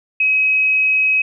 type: tone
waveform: sine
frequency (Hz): 2545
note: D#7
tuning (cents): +39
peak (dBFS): -12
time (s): 0.2-1.22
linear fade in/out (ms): 5
effects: none